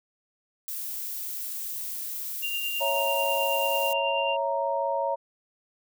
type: noise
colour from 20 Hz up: violet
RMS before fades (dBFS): -34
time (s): 0.68-3.93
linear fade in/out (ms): 0
type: tone with tremolo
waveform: sine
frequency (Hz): 2787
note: F7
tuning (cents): -4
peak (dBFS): -27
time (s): 2.42-4.37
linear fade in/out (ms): 20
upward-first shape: triangle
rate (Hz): 9.2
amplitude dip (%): 45
type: chord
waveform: sine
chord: A# diminished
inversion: first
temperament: equal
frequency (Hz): 554.4 / 659.3 / 932.3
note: C#5 / E5 / A#5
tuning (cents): 0 / 0 / 0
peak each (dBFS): -28 / -31 / -28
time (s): 2.8-5.16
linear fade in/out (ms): 20
effects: none